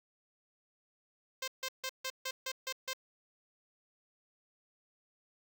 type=tone bursts; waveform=5% pulse; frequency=523.3 Hz; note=C5; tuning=in tune; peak=-24 dBFS; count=8; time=1.42-2.934 s; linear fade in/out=5 ms; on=58 ms; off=150 ms; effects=none